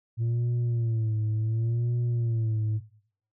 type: tone with vibrato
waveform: sine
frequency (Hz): 114.1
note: A#2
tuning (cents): -37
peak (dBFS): -21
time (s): 0.17-2.81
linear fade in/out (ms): 50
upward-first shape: sine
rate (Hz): 0.69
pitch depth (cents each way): 92
effects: noise-tail reverb RT60 0.6 s tail -19 dB re dry + tanh soft clip ceiling -23 dBFS